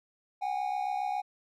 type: tone pair together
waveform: triangle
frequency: 745.7 / 813 Hz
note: F#5 / G#5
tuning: +13 / -37 cents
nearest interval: minor second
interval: 150 cents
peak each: -31 / -30 dBFS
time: 0.41-1.22 s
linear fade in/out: 20 ms
effects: none